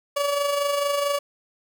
30% pulse tone with amplitude modulation, 571 Hz, D5, 49 cents flat, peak -17 dBFS, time 0.16-1.19 s, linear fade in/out 10 ms, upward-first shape sine, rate 24.5 Hz, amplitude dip 45%, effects none

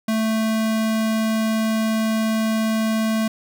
square tone, 220.7 Hz, A3, 5 cents sharp, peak -19 dBFS, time 0.08-3.28 s, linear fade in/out 5 ms, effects none

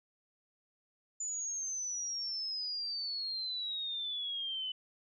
sine exponential sweep, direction down, 7040 to 3000 Hz, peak -35 dBFS, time 1.2-4.72 s, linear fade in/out 5 ms, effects none

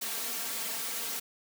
white noise with comb filter, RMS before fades -35 dBFS, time 0.01-1.2 s, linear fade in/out 10 ms, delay 4.4 ms, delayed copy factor +0.8, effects high-pass 200 Hz 12 dB/octave

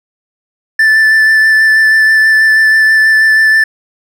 triangle tone with vibrato, 1760 Hz, A6, in tune, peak -3 dBFS, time 0.79-3.64 s, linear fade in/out 5 ms, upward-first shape sine, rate 6.2 Hz, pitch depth 13 cents each way, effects none

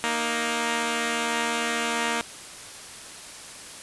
5% pulse tone pair together, 233.7 / 311.1 Hz, A#3 / D#4, +5 / 0 cents, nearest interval perfect fourth, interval 495 cents, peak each -14 / -19 dBFS, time 0.04-2.21 s, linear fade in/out 0 ms, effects white hiss -41 dBFS RMS until 3.82 s + resampled to 24000 Hz

